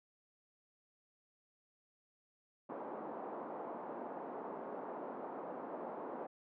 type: band-pass noise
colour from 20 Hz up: white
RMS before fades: -45 dBFS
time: 2.69-6.27 s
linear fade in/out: 10 ms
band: 230 to 920 Hz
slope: 24 dB/octave
effects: none